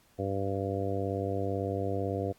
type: harmonic tone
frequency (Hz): 98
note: G2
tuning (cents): 0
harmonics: 1 / 2 / 3 / 4 / 5 / 6 / 7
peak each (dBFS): -34 / -40 / -37 / -37 / -35 / -40 / -38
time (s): 0.18-2.33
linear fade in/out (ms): 20
effects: pink hiss -64 dBFS RMS until 2.38 s + AAC 64 kbps